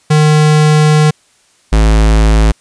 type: tone pair in turn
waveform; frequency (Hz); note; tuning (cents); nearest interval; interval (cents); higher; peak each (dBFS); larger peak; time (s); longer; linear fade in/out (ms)
square; 152.5 / 53.92; D#3 / A1; -34 / -34; octave + tritone; 1800; first; -6; neither; 0.1-1.11 / 1.72-2.52; first; 10
effects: white hiss -51 dBFS RMS until 2.6 s + resampled to 22050 Hz